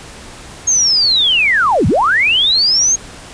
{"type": "linear two-way sweep", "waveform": "sine", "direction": "down then up", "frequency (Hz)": [6560, 69.3, 6560], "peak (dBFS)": -9, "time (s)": [0.67, 2.96], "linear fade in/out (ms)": 10, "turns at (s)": 1.87, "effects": ["pink hiss -34 dBFS RMS until 3.33 s", "resampled to 22050 Hz"]}